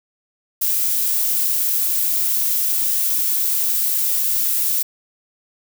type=noise; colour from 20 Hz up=violet; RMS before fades=-19 dBFS; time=0.61-4.83 s; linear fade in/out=10 ms; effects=none